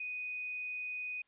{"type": "tone", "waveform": "sine", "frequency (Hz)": 2489, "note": "D#7", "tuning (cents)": 0, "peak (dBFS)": -37, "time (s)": [0, 1.22], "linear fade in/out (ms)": 5, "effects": ["white hiss -75 dBFS RMS until 1.27 s", "resampled to 8000 Hz"]}